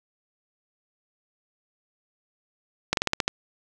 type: slowing click train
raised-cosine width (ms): 0.2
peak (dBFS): -4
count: 7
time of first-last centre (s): 2.93-3.28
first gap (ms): 42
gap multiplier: 1.13
effects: none